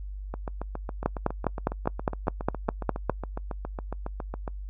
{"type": "two click trains", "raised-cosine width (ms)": 1, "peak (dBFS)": [-9, -19], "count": [11, 31], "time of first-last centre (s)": [[1.06, 3.097], [0.34, 4.478]], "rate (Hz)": [4.91, 7.25], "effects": ["noise-tail reverb RT60 0.1 s tail -26 dB re dry", "added 49 Hz sine -34 dBFS peak until 4.69 s"]}